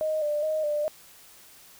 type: tone with vibrato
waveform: sine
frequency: 608 Hz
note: D#5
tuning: 40 cents flat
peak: -24 dBFS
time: 0.01-0.88 s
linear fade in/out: 0 ms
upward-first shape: square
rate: 2.4 Hz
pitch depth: 41 cents each way
effects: white hiss -52 dBFS RMS until 1.79 s